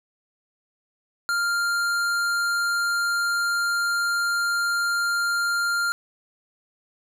sine tone with hard clipping, 1396.9 Hz, F6, in tune, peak -23 dBFS, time 1.29-5.92 s, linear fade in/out 0 ms, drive 14 dB, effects none

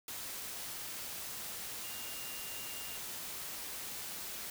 sine tone in noise, 2803 Hz, F7, 6 cents sharp, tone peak -50 dBFS, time 1.84-2.97 s, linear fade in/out 2 ms, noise white, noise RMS -43 dBFS, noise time 0.08-4.5 s, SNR -10 dB, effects none

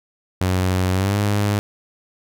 sawtooth tone with pitch glide, 92.5 to 102.64 Hz, F#2 to G#2, 0 to -20 cents, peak -13 dBFS, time 0.41-1.59 s, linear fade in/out 0 ms, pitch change +180 cents, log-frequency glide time 0.93-1.17 s, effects none

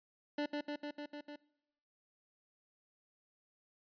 25% pulse tone with echo, 293.4 Hz, D4, 2 cents flat, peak -30 dBFS, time 0.38-0.46 s, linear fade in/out 5 ms, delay 150 ms, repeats 6, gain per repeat -2 dB, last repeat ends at 1.36 s, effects noise-tail reverb RT60 0.9 s tail -23 dB re dry + resampled to 11025 Hz

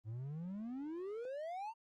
triangle exponential sweep, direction up, 103.83 to 932.3 Hz, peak -39 dBFS, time 0.04-1.74 s, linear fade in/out 50 ms, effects Opus 24 kbps

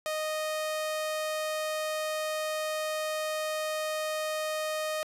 sawtooth tone, 620 Hz, D#5, 6 cents flat, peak -26 dBFS, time 0.06-5.03 s, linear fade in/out 0 ms, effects resampled to 32000 Hz + 9-bit

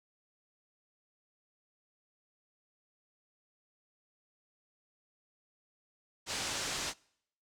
white low-pass noise, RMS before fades -37 dBFS, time 6.26-6.94 s, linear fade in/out 50 ms, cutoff 7400 Hz, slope 24 dB/octave, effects noise-tail reverb RT60 0.7 s tail -25 dB re dry

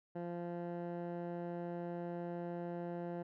15% pulse tone with low-pass filter, 173.2 Hz, F3, 14 cents flat, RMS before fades -42 dBFS, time 0.15-3.23 s, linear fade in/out 10 ms, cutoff 980 Hz, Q 0.83, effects none

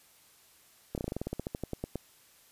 slowing click train, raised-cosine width 2 ms, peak -20 dBFS, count 17, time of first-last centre 0.95-1.957 s, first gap 28 ms, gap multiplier 1.1, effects white hiss -61 dBFS RMS until 2.51 s + resampled to 32000 Hz

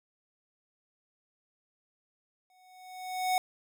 square tone with exponential growth, 740 Hz, F#5, in tune, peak -24 dBFS, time 2.5-3.38 s, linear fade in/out 1 ms, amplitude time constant 190 ms, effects none

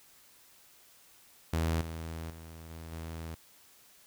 sawtooth tone with level steps, 81.5 Hz, E2, 19 cents flat, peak -24 / -34 / -42 / -39 / -35 dBFS, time 1.53-3.35 s, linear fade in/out 5 ms, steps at 1.81 / 2.3 / 2.7 / 2.92 s, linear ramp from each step 5 ms, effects white hiss -60 dBFS RMS until 4.06 s

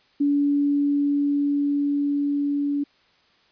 sine tone with level ramp, 286.2 Hz, D4, 45 cents flat, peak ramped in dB -17 to -21 dBFS, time 0.2-2.84 s, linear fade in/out 10 ms, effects white hiss -60 dBFS RMS until 3.51 s + resampled to 11025 Hz

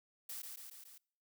blue noise with echo, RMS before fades -45 dBFS, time 0.29-0.42 s, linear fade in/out 5 ms, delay 140 ms, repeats 4, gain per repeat -3 dB, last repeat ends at 0.98 s, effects noise-tail reverb RT60 0.6 s tail -26 dB re dry

